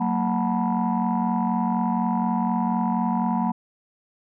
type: tone cluster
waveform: sine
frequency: 186.6 / 230.7 / 737 / 886 / 977 Hz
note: F#3 / A#3 / F#5 / A5 / B5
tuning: +15 / -18 / -7 / +12 / -19 cents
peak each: -25 / -23 / -29 / -30 / -28 dBFS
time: 0-3.52 s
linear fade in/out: 10 ms
effects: tanh soft clip ceiling -13 dBFS